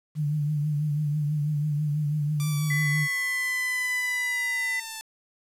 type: tone with vibrato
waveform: sine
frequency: 149.1 Hz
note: D3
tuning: 27 cents sharp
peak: -23 dBFS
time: 0.15-3.08 s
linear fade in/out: 50 ms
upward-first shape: triangle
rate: 6.1 Hz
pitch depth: 60 cents each way
type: linear sweep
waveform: 5% pulse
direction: down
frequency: 1174.7 to 879 Hz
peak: -23 dBFS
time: 2.4-5.01 s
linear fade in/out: 0 ms
type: tone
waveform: sine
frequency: 1998 Hz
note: B6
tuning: 20 cents sharp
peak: -25 dBFS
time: 2.7-4.8 s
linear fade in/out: 5 ms
effects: resampled to 32000 Hz + 9-bit

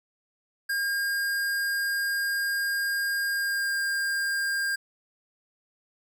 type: tone with pitch glide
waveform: square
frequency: 1614 to 1604.7 Hz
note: G#6 to G6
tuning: -50 to +40 cents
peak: -26 dBFS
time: 0.69-4.76 s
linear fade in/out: 10 ms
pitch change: -10 cents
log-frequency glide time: 3.3-3.78 s
effects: none

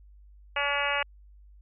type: harmonic tone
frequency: 285 Hz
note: C#4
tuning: 48 cents sharp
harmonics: 2 / 3 / 4 / 5 / 6 / 7 / 8 / 9 / 10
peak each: -34 / -34 / -34 / -34 / -34 / -34 / -34 / -34 / -34 dBFS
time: 0.56-1.03 s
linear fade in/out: 5 ms
effects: added 50 Hz sine -50 dBFS peak until 1.61 s

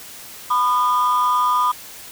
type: ring-modulated tone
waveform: triangle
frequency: 1108.7 Hz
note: C#6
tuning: in tune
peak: -9 dBFS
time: 0.5-1.72 s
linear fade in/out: 10 ms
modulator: 112 Hz
effects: tanh soft clip ceiling -8 dBFS + white hiss -38 dBFS RMS until 2.11 s

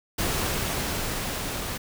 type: noise with level ramp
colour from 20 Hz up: pink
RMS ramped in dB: -26 to -32 dBFS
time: 0.18-1.78 s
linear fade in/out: 10 ms
effects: none

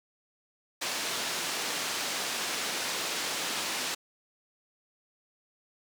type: band-pass noise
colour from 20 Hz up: white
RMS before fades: -33 dBFS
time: 0.81-3.95 s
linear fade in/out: 10 ms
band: 210 to 5900 Hz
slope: 12 dB/octave
effects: none

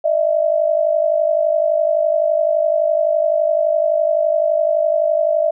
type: tone pair together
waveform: sine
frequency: 607.5 / 659.3 Hz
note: D#5 / E5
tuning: -42 / 0 cents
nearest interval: minor second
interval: 142 cents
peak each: -16 dBFS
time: 0.04-5.51 s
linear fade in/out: 10 ms
effects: none

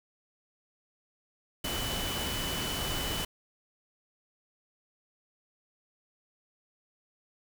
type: tone in noise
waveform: sine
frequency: 2990 Hz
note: F#7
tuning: 17 cents sharp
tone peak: -37 dBFS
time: 1.64-3.25 s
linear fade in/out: 5 ms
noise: pink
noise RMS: -34 dBFS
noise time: 1.64-3.25 s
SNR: -6 dB
effects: none

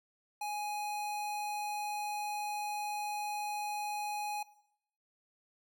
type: tone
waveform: square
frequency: 833 Hz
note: G#5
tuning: 5 cents sharp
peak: -36 dBFS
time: 0.41-4.43 s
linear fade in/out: 5 ms
effects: noise-tail reverb RT60 0.7 s tail -18 dB re dry

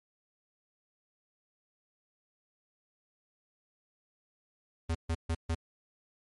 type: tone bursts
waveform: square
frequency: 82.4 Hz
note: E2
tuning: in tune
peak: -29 dBFS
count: 4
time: 4.89-5.55 s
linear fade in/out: 10 ms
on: 60 ms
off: 140 ms
effects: MP3 48 kbps

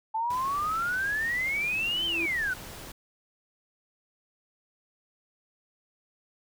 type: exponential two-way sweep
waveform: sine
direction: up then down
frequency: 872 to 3136 to 1446 Hz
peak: -26 dBFS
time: 0.14-2.54 s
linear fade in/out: 10 ms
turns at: 2.06 s
type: noise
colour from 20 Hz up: pink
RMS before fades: -43 dBFS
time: 0.3-2.92 s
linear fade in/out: 5 ms
type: tone with exponential growth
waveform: triangle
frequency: 334.1 Hz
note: E4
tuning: 23 cents sharp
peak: -28 dBFS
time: 1.7-2.26 s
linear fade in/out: 5 ms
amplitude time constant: 120 ms
effects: none

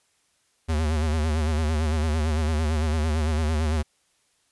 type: tone with vibrato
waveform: square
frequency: 77.78 Hz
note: D#2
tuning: in tune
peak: -22 dBFS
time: 0.68-3.83 s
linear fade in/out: 20 ms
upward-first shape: sine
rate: 8.9 Hz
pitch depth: 80 cents each way
effects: white hiss -67 dBFS RMS until 4.51 s + resampled to 24000 Hz

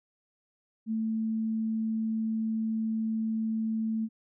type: tone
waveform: sine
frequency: 221.6 Hz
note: A3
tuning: 13 cents sharp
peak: -27 dBFS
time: 0.86-4.09 s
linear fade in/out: 50 ms
effects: none

